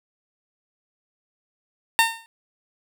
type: tone with exponential decay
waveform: 15% pulse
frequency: 910 Hz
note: A#5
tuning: 42 cents flat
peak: -5 dBFS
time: 1.99-2.26 s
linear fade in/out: 0 ms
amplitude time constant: 57 ms
effects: none